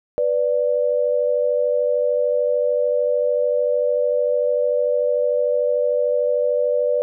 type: tone pair together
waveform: sine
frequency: 493.9 / 587.3 Hz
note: B4 / D5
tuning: 0 / 0 cents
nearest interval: minor third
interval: 300 cents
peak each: -19 dBFS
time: 0.18-7.02 s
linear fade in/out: 0 ms
effects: none